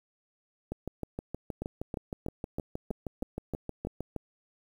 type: two click trains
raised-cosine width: 2 ms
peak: -21 / -21 dBFS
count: 23 / 8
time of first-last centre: 0.72-4.163 / 1.62-3.871 s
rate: 6.39 / 3.11 Hz
effects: 9-bit